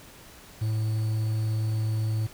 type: tone with quantisation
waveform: triangle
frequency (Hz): 109.5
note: A2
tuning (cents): -8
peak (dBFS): -22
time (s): 0.61-2.27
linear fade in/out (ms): 10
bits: 8
effects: pink hiss -49 dBFS RMS until 2.33 s